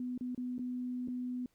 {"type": "tone with dropouts", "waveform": "sine", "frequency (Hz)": 249.1, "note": "B3", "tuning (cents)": 15, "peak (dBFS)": -35, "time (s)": [0, 1.46], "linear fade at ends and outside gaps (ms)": 2, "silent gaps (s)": [[0.178, 0.209], [0.348, 0.377], [0.582, 0.592], [1.076, 1.083]], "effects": ["pink hiss -75 dBFS RMS until 1.54 s"]}